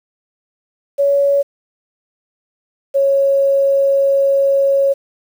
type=tone pair in turn; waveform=sine; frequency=562 / 551.4 Hz; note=C#5 / C#5; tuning=+24 / -9 cents; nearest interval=unison; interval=33 cents; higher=first; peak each=-10 dBFS; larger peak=neither; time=0.98-1.43 / 2.94-4.94 s; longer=second; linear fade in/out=20 ms; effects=7-bit